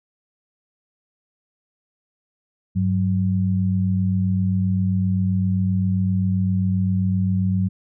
sine tone pair together, 98.69 / 186.3 Hz, G2 / F#3, +12 / +12 cents, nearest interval major seventh, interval 1100 cents, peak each -20 dBFS, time 2.75-7.69 s, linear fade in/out 20 ms, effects none

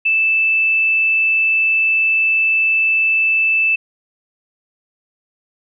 sine tone, 2637 Hz, E7, in tune, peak -12 dBFS, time 0.05-3.76 s, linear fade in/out 10 ms, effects none

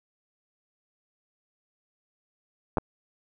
clicks, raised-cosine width 1 ms, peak -11 dBFS, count 2, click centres 2.772 / 2.783 s, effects none

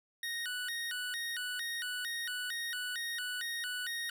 25% pulse tone with vibrato, 1661.2 Hz, G#6, in tune, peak -32 dBFS, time 0.23-4.1 s, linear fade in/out 2 ms, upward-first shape square, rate 2.2 Hz, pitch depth 200 cents each way, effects none

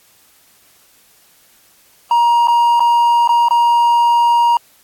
triangle tone with dropouts, 945 Hz, A#5, 23 cents sharp, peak -7 dBFS, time 2.11-4.57 s, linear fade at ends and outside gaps 2 ms, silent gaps 2.473-2.482 / 2.796-2.804 / 3.276-3.291 / 3.485-3.508 s, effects white hiss -51 dBFS RMS until 4.83 s + AAC 64 kbps

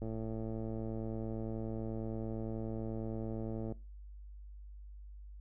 click train, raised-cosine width 2 ms, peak -28 dBFS, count 412, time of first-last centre 0.02-3.723 s, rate 111 Hz, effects noise-tail reverb RT60 0.3 s tail -21 dB re dry + added 50 Hz sine -47 dBFS peak until 5.4 s

